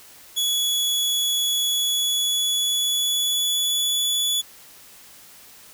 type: tone with pitch glide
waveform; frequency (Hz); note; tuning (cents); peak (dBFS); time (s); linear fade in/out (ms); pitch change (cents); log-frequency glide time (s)
sawtooth; 3386 to 3431; G#7 to A7; +33 to -44; -17; 0.36-4.42; 20; +23; 1.7-4.09
effects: white hiss -47 dBFS RMS until 5.73 s